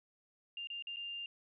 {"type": "tone with dropouts", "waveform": "sine", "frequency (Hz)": 2798, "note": "F7", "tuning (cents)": 3, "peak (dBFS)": -40, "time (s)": [0.57, 1.26], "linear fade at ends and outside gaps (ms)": 2, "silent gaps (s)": [[0.672, 0.701], [0.824, 0.87], [0.961, 0.968]], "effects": []}